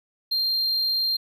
triangle tone, 4186 Hz, C8, in tune, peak -20 dBFS, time 0.31-1.17 s, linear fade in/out 10 ms, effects none

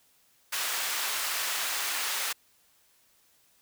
pink high-pass noise, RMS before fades -31 dBFS, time 0.52-2.33 s, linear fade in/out 10 ms, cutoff 1200 Hz, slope 12 dB/octave, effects white hiss -65 dBFS RMS until 3.61 s

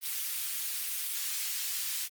white high-pass noise, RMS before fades -34 dBFS, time 0.01-2.09 s, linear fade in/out 50 ms, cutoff 2100 Hz, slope 12 dB/octave, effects Opus 24 kbps

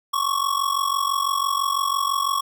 square ring-modulated tone, 1111 Hz, C#6, 4 cents sharp, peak -18 dBFS, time 0.13-2.41 s, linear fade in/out 10 ms, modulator 23 Hz, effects none

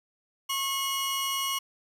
sawtooth tone pair together, 1087 / 2902 Hz, C#6 / F#7, -34 / -34 cents, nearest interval octave + perfect fourth, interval 1700 cents, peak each -27 dBFS, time 0.49-1.59 s, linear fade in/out 10 ms, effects none

